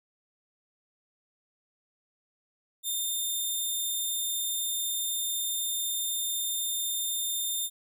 10% pulse tone, 3618 Hz, A7, 48 cents sharp, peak -21 dBFS, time 2.83-7.7 s, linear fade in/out 50 ms, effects none

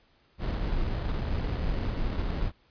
brown noise with sample-and-hold, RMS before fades -29 dBFS, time 0.38-2.52 s, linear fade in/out 50 ms, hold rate 2450 Hz, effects pink hiss -65 dBFS RMS until 2.7 s + resampled to 11025 Hz

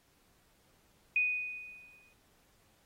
sine tone with exponential decay, 2485 Hz, D#7, 3 cents flat, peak -24 dBFS, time 1.16-2.13 s, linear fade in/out 2 ms, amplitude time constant 210 ms, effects pink hiss -69 dBFS RMS until 2.85 s + AAC 48 kbps

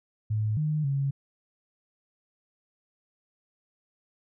sine tone with pitch steps, 107.6 / 152.7 / 138.4 Hz, A2 / D#3 / C#3, -38 / -32 / -2 cents, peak -24 dBFS, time 0.3-1.11 s, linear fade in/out 10 ms, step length 270 ms, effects none

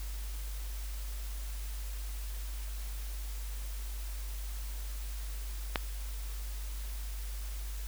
click, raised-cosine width 0.3 ms, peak -12 dBFS, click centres 5.758 s, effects added 50 Hz sine -36 dBFS peak until 7.87 s + white hiss -49 dBFS RMS until 7.87 s

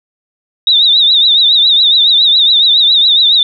sine tone with vibrato, 3729 Hz, A#7, in tune, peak -5 dBFS, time 0.67-3.43 s, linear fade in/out 2 ms, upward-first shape triangle, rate 7.2 Hz, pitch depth 120 cents each way, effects none

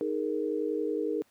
sine chord, D# suspended fourth, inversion none, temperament equal, 311.1 / 415.3 / 466.2 Hz, D#4 / G#4 / A#4, 0 / 0 / 0 cents, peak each -32 dBFS, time 0.01-1.22 s, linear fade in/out 0 ms, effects pink hiss -67 dBFS RMS until 1.3 s + high-pass 150 Hz 12 dB/octave

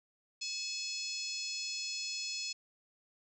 harmonic tone with a mistuned harmonic, 858 Hz, A5, 44 cents flat, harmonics 3 / 4 / 5 / 6 / 7 / 8 / 9, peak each -43 / -49 / -42 / -41 / -48 / -45 / -54 dBFS, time 0.41-2.53 s, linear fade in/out 10 ms, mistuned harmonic 4, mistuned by -16 cents, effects none

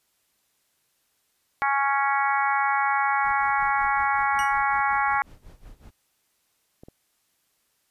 harmonic tone, 277.3 Hz, C#4, 1 cent sharp, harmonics 3 / 4 / 5 / 6 / 7 / 8, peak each -24 / -26 / -28 / -30 / -31 / -32 dBFS, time 1.62-5.22 s, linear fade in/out 0 ms
brown noise with tremolo, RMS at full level -44 dBFS, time 3.23-5.91 s, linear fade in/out 20 ms, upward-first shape sine, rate 5.4 Hz, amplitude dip 85%
20% pulse tone with exponential decay, 2891 Hz, F#7, 41 cents flat, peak -25 dBFS, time 4.39-4.58 s, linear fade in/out 0 ms, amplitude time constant 40 ms
clicks, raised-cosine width 2 ms, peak -31 dBFS, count 2, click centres 6.835 / 6.885 s
effects white hiss -70 dBFS RMS until 7.9 s + resampled to 32000 Hz

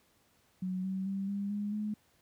sine tone with pitch steps, 185 / 189.98 / 195.1 / 200.4 / 205.7 / 211.3 Hz, F#3 / F#3 / G3 / G3 / G#3 / G#3, 0 / +46 / -8 / +38 / -16 / +30 cents, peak -32 dBFS, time 0.62-1.94 s, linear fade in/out 5 ms, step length 220 ms, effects pink hiss -69 dBFS RMS until 2.21 s + high-pass 60 Hz 12 dB/octave

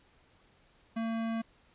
sine tone with hard clipping, 226.6 Hz, A#3, 49 cents flat, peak -33 dBFS, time 0.96-1.42 s, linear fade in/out 10 ms, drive 18 dB, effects pink hiss -65 dBFS RMS until 1.74 s + resampled to 8000 Hz

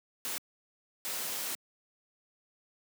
white noise bursts at uneven times, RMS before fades -36 dBFS, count 2, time 0.25-0.38 / 1.05-1.55 s, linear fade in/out 0 ms, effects high-pass 200 Hz 12 dB/octave

